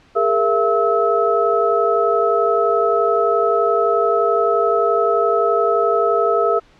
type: tone cluster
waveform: sine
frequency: 411.3 / 462.9 / 673 / 1295 Hz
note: G#4 / A#4 / E5 / E6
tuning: -17 / -12 / +36 / -31 cents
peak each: -19 dBFS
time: 0.15-6.6 s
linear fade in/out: 20 ms
effects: pink hiss -51 dBFS RMS until 6.79 s + low-pass 4000 Hz 12 dB/octave